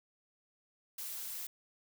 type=noise; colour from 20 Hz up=blue; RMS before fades=-42 dBFS; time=0.98-1.47 s; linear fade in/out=5 ms; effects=none